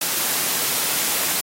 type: noise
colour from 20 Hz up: white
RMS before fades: -22 dBFS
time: 0.01-1.41 s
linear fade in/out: 5 ms
effects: high-pass 150 Hz 12 dB/octave + AAC 48 kbps